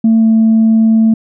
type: tone with pitch glide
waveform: sine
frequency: 224.4 to 222.7 Hz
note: A3 to A3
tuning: +34 to +21 cents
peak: -4 dBFS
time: 0.04-1.14 s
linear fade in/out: 5 ms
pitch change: -13 cents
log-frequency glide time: 0.19-0.26 s
effects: tanh soft clip ceiling -3 dBFS